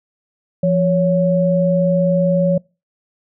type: tone pair together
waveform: sine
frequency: 172.74 / 558 Hz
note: F3 / C#5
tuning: -19 / +11 cents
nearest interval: octave + minor sixth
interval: 2030 cents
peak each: -15 dBFS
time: 0.63-2.58 s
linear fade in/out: 5 ms
effects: noise-tail reverb RT60 0.3 s tail -26 dB re dry